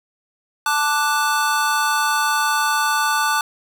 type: chord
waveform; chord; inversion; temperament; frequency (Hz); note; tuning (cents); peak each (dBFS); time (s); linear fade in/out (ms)
square; D major; second; equal; 880 / 1174.7 / 1480; A5 / D6 / F#6; 0 / 0 / 0; -22; 0.66-3.41; 2
effects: none